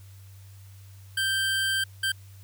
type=tone bursts at uneven times; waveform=25% pulse; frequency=1568 Hz; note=G6; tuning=in tune; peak=-20 dBFS; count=2; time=1.17-1.84 / 2.03-2.12 s; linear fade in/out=5 ms; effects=added 97 Hz sine -45 dBFS peak until 2.43 s + white hiss -58 dBFS RMS until 2.43 s